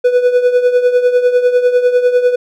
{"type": "tone with tremolo", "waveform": "triangle", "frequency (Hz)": 493.9, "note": "B4", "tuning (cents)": 0, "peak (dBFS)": -3, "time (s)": [0.04, 2.36], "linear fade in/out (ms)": 10, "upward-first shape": "triangle", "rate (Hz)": 10, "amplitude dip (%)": 75, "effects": []}